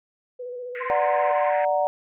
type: tone with vibrato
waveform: sine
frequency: 493.9 Hz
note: B4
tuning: in tune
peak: -31 dBFS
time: 0.39-1.32 s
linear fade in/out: 10 ms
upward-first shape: square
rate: 15 Hz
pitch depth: 25 cents each way
type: band-pass noise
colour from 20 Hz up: pink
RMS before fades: -35 dBFS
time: 0.75-1.65 s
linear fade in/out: 0 ms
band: 1600 to 2200 Hz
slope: 48 dB/octave
type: tone with tremolo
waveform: sine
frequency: 1044 Hz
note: C6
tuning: 4 cents flat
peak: -25 dBFS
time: 0.8-1.53 s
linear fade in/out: 20 ms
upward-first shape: sine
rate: 18 Hz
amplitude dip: 95%
type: chord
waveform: sine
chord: D augmented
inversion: none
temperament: equal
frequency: 587.3 / 740 / 932.3 Hz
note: D5 / F#5 / A#5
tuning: 0 / 0 / 0 cents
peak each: -22 / -23 / -28 dBFS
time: 0.9-1.87 s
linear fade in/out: 0 ms
effects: none